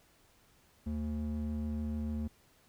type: ring-modulated tone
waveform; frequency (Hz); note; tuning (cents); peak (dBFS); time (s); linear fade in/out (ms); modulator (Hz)
triangle; 150; D3; +37; -28; 0.86-2.28; 10; 73.3
effects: pink hiss -66 dBFS RMS until 2.68 s